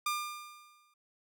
sawtooth tone with exponential decay, 1200 Hz, D6, 37 cents sharp, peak -25 dBFS, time 0.06-0.94 s, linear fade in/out 5 ms, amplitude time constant 190 ms, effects none

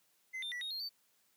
triangle tone with pitch steps, 2055 / 3600 / 1951 / 3736 / 4227 / 4561 Hz, C7 / A7 / B6 / A#7 / C8 / C#8, -32 / +39 / -22 / +3 / +17 / +49 cents, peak -37 dBFS, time 0.33-0.894 s, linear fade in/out 20 ms, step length 94 ms, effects white hiss -73 dBFS RMS until 1.36 s + high-pass 100 Hz 12 dB/octave

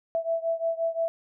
sine beating tone pair, 659.3 / 665 Hz, E5 / E5, 0 / +15 cents, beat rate 5.7 Hz, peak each -27 / -29 dBFS, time 0.15-1.08 s, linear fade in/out 0 ms, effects none

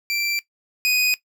25% pulse tone pair in turn, 2349 / 2493 Hz, D7 / D#7, 0 / +3 cents, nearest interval minor second, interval 103 cents, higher second, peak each -18 / -13 dBFS, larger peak second, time 0.1-0.39 / 0.85-1.14 s, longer neither, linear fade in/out 0 ms, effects noise-tail reverb RT60 0.1 s tail -17 dB re dry

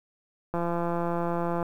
click train, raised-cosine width 1 ms, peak -16 dBFS, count 187, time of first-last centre 0.54-1.628 s, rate 171 Hz, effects 9-bit

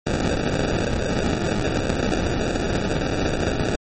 white noise with sample-and-hold, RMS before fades -22 dBFS, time 0.06-3.76 s, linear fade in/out 10 ms, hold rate 1050 Hz, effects MP3 32 kbps

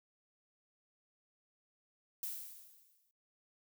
violet noise with exponential decay, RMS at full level -39 dBFS, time 2.23-3.11 s, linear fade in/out 1 ms, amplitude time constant 190 ms, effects noise-tail reverb RT60 0.4 s tail -25 dB re dry

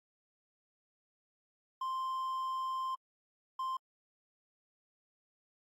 triangle tone bursts at uneven times, 1046.5 Hz, C6, in tune, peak -32 dBFS, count 2, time 1.81-2.95 / 3.59-3.77 s, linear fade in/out 5 ms, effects AAC 64 kbps

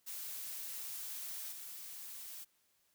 blue noise with level steps, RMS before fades -44 / -48 dBFS, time 0.06-2.45 s, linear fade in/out 20 ms, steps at 1.51 s, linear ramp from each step 20 ms, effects white hiss -75 dBFS RMS until 2.94 s

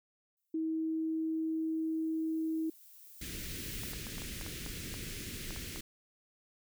violet noise with exponential growth, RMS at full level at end -45 dBFS, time 0.37-3.92 s, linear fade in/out 1 ms, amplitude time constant 770 ms
sine tone, 320 Hz, D#4, 49 cents sharp, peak -31 dBFS, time 0.54-2.7 s, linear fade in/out 5 ms
pink band-stop noise, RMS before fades -42 dBFS, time 3.21-5.81 s, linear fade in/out 5 ms, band 400 to 1800 Hz, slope 24 dB/octave
clicks, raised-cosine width 0.5 ms, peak -31 dBFS, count 12, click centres 3.835 / 3.934 / 4.068 / 4.182 / 4.219 / 4.412 / 4.464 / 4.663 / 4.941 / 5.507 / 5.562 / 5.76 s
effects none

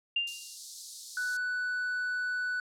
sine tone with exponential decay, 2794 Hz, F7, in tune, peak -24 dBFS, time 0.16-0.57 s, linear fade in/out 5 ms, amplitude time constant 87 ms
white high-pass noise, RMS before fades -40 dBFS, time 0.27-1.37 s, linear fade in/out 5 ms, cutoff 4000 Hz, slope 48 dB/octave
triangle tone, 1487 Hz, F#6, 8 cents sharp, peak -28 dBFS, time 1.17-2.6 s, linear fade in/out 2 ms
effects low-pass 8000 Hz 12 dB/octave

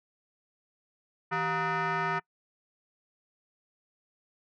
sine tone with frequency modulation, 160.9 Hz, E3, 42 cents flat, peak -25 dBFS, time 1.31-2.2 s, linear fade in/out 20 ms, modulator 549 Hz, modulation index 3.1, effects noise-tail reverb RT60 0.1 s tail -26 dB re dry + tanh soft clip ceiling -25 dBFS

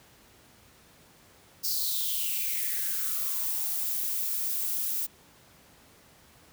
violet noise with high-pass filter sweep, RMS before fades -30 dBFS, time 1.63-5.07 s, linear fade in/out 20 ms, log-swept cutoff 5000 to 220 Hz, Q 6.3, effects pink hiss -57 dBFS RMS until 6.52 s + high-pass 60 Hz 12 dB/octave

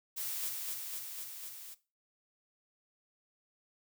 blue noise with echo, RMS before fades -38 dBFS, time 0.16-0.5 s, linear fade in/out 20 ms, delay 250 ms, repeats 5, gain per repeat -2 dB, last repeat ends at 1.75 s, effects noise-tail reverb RT60 0.3 s tail -17 dB re dry

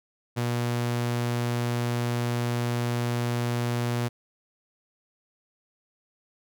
sawtooth tone, 120 Hz, B2, 49 cents flat, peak -21 dBFS, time 0.36-4.09 s, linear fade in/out 20 ms, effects none

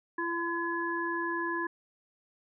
harmonic tone, 339 Hz, E4, 49 cents sharp, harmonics 1 / 3 / 5, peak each -34 / -34 / -34 dBFS, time 0.18-1.67 s, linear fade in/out 5 ms, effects none

